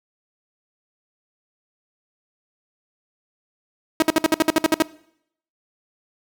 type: tone bursts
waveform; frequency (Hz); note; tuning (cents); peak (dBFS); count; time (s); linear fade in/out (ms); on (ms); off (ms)
sawtooth; 318.1; D#4; +38; -9; 11; 4-4.823; 2; 23; 57
effects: noise-tail reverb RT60 0.7 s tail -21 dB re dry